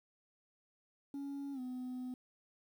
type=tone with pitch glide; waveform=sine; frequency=280 to 252.4 Hz; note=C#4 to B3; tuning=+18 to +38 cents; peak=-37 dBFS; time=1.14-2.14 s; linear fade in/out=2 ms; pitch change=-180 cents; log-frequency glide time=1.53-1.6 s; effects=tanh soft clip ceiling -39 dBFS + 11-bit